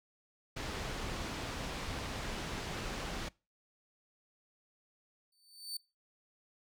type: low-pass noise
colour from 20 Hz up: pink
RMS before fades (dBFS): -40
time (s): 0.56-3.29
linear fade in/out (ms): 10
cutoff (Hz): 5500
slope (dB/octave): 12
type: tone with exponential growth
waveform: sawtooth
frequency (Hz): 4544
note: C#8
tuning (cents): +42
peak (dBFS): -33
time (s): 5.32-5.77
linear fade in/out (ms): 5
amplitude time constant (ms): 97
effects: noise-tail reverb RT60 0.3 s tail -24 dB re dry